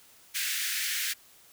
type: high-pass noise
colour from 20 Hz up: pink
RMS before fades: -31 dBFS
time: 0.34-1.14 s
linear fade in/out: 20 ms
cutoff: 1600 Hz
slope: 48 dB/octave
effects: white hiss -57 dBFS RMS until 1.52 s